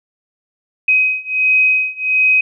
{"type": "beating tone pair", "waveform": "sine", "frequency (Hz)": [2523, 2524.4], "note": ["D#7", "D#7"], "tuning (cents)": [23, 24], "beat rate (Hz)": 1.4, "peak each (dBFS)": [-15, -14], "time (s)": [0.88, 2.41], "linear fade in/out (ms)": 5, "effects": []}